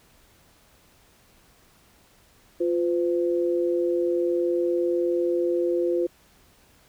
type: tone pair together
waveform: sine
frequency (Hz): 349.2 / 509.7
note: F4 / C5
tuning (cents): 0 / -45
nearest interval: perfect fifth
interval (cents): 655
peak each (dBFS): -22 / -26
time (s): 2.6-6.07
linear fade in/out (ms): 10
effects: pink hiss -58 dBFS RMS until 6.88 s